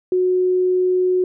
sine tone, 366.4 Hz, F#4, 17 cents flat, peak -14 dBFS, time 0.12-1.24 s, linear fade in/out 2 ms, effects none

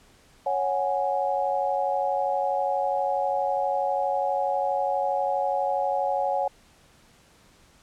sine chord, C# suspended fourth, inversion none, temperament just, 554.4 / 739.2 / 831.5 Hz, C#5 / F#5 / G#5, 0 / -2 / +2 cents, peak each -27 dBFS, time 0.46-6.48 s, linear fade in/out 5 ms, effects pink hiss -57 dBFS RMS until 7.82 s + low-pass 10000 Hz 12 dB/octave

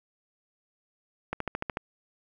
click train, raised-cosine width 0.5 ms, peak -15 dBFS, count 7, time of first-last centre 1.33-1.771 s, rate 13.6 Hz, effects 9-bit

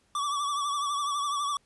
square tone with vibrato, 1151 Hz, D6, 35 cents flat, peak -28 dBFS, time 0.15-1.57 s, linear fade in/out 2 ms, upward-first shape triangle, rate 12 Hz, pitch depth 67 cents each way, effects pink hiss -68 dBFS RMS until 1.65 s + resampled to 24000 Hz

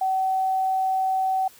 sine tone, 760 Hz, F#5, 46 cents sharp, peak -20 dBFS, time 0.01-1.48 s, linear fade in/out 5 ms, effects white hiss -51 dBFS RMS until 1.59 s

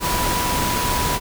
sine tone in noise, 983 Hz, B5, 8 cents flat, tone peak -23 dBFS, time 0-1.2 s, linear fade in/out 50 ms, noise pink, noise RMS -22 dBFS, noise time 0-1.2 s, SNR -4 dB, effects none

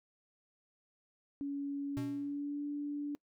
sine tone with pitch glide, 281.9 to 290.3 Hz, C#4 to D4, +29 to -20 cents, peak -35 dBFS, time 1.41-3.15 s, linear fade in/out 0 ms, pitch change +51 cents, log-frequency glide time 2.04-2.65 s
square tone with exponential decay, 123.47 Hz, B2, in tune, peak -37 dBFS, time 1.97-2.4 s, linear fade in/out 0 ms, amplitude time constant 92 ms
effects noise-tail reverb RT60 0.1 s tail -24 dB re dry

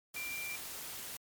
sine tone in noise, 2367 Hz, D7, 13 cents sharp, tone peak -39 dBFS, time 0.16-0.56 s, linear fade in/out 5 ms, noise white, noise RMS -44 dBFS, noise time 0.14-1.17 s, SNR +2 dB, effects MP3 96 kbps

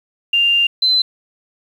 sine tone pair in turn, 2794 / 4053 Hz, F7 / B7, 0 / +44 cents, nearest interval tritone, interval 644 cents, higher second, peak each -11 dBFS, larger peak neither, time 0.33-0.67 / 0.82-1.02 s, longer first, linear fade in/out 5 ms, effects 7-bit

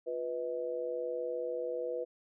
sine tone with amplitude modulation, 493.9 Hz, B4, in tune, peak -29 dBFS, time 0.06-2.05 s, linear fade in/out 20 ms, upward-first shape sine, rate 141 Hz, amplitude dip 90%, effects none

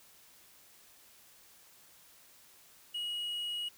triangle tone, 2900 Hz, F#7, 35 cents flat, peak -33 dBFS, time 2.94-3.69 s, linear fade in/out 10 ms, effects white hiss -60 dBFS RMS until 3.77 s

